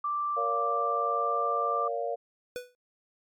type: tone with pitch glide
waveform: sine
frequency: 1174.7 to 1182.2 Hz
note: D6 to D6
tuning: 0 to +11 cents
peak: -27 dBFS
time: 0.04-1.88 s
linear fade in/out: 5 ms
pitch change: +11 cents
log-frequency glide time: 0.54-1.4 s
type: chord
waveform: sine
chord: Bb minor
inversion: none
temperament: equal with one note detuned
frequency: 466.2 / 567.7 / 698.5 Hz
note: Bb4 / Db5 / F5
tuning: 0 / +41 / 0 cents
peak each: -33 dBFS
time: 0.36-2.16 s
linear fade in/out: 20 ms
type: tone with exponential decay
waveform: square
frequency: 493.9 Hz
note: B4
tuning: in tune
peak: -31 dBFS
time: 2.56-2.75 s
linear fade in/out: 0 ms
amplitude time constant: 41 ms
effects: MP3 96 kbps